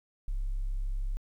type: tone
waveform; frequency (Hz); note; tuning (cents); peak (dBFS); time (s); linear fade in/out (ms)
sine; 33.64; C1; +49; -27; 0.28-1.17; 0
effects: tanh soft clip ceiling -27 dBFS + 11-bit